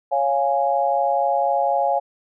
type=chord; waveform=sine; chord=Db major; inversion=none; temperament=equal; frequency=554.4 / 698.5 / 830.6 Hz; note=Db5 / F5 / Ab5; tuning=0 / 0 / 0 cents; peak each=-22 / -21 / -21 dBFS; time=0.11-2 s; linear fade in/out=20 ms; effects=none